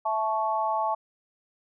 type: chord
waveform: sine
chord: A major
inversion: second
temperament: equal with one note detuned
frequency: 659.3 / 869.9 / 1108.7 Hz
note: E5 / A5 / C#6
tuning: 0 / -20 / 0 cents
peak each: -30 / -26 / -30 dBFS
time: 0.05-0.95 s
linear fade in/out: 10 ms
effects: none